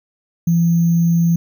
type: tone with sample-and-hold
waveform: sine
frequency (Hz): 168.7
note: E3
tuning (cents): +40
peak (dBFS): -11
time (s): 0.47-1.36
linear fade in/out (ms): 5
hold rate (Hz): 6300
effects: none